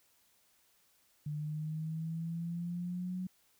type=exponential sweep; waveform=sine; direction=up; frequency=148.3 to 185 Hz; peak=-35 dBFS; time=1.26-3.27 s; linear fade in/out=5 ms; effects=white hiss -70 dBFS RMS until 3.59 s